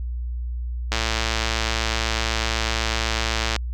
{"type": "click train", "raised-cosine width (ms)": 0.2, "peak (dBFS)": -5, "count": 297, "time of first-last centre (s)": [0.92, 3.563], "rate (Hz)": 112, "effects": ["added 60 Hz sine -25 dBFS peak until 3.73 s"]}